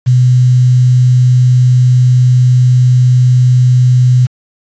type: tone with quantisation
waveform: sine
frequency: 125.4 Hz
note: B2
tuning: 27 cents sharp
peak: -4 dBFS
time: 0.06-4.27 s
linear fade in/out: 20 ms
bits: 5
effects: resampled to 16000 Hz